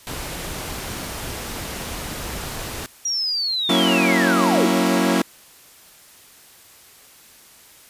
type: noise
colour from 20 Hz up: pink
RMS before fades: -30 dBFS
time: 0.07-2.86 s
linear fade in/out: 0 ms
type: linear sweep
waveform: sine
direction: down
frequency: 5770 to 230 Hz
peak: -20 dBFS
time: 3.05-4.68 s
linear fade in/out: 5 ms
type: chord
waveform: sawtooth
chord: F# dominant seventh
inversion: none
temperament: equal with one note detuned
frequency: 185 / 233.1 / 274.5 / 329.6 Hz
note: F#3 / A#3 / C#4 / E4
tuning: 0 / 0 / -17 / 0 cents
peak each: -18 dBFS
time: 3.69-5.22 s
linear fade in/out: 5 ms
effects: white hiss -48 dBFS RMS until 7.89 s + resampled to 32000 Hz